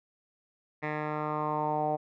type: tone with low-pass filter sweep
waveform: 10% pulse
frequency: 151.8 Hz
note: D#3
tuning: 42 cents flat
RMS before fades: -31 dBFS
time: 0.82-1.97 s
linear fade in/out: 20 ms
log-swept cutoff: 1900 to 700 Hz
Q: 4.5
effects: none